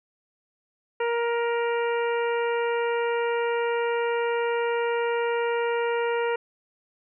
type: harmonic tone with a mistuned harmonic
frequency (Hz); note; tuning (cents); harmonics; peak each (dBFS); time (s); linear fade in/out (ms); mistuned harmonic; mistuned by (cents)
470; A#4; +14; 1 / 2 / 3 / 4 / 5 / 6; -24 / -30 / -34 / -36 / -38 / -40; 1-6.36; 5; 6; -19
effects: none